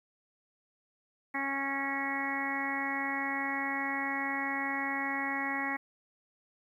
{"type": "harmonic tone", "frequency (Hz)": 275.2, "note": "C#4", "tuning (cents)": -12, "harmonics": [1, 2, 3, 4, 5, 6, 7, 8], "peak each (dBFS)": [-38, -47, -38, -40, -46, -43, -35, -38], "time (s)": [1.34, 5.77], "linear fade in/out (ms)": 10, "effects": ["11-bit"]}